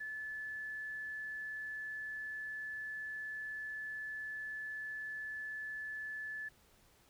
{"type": "tone", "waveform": "sine", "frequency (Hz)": 1732, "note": "A6", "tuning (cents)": -28, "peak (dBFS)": -40, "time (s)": [0, 6.49], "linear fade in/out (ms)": 10, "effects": ["pink hiss -67 dBFS RMS until 7.09 s"]}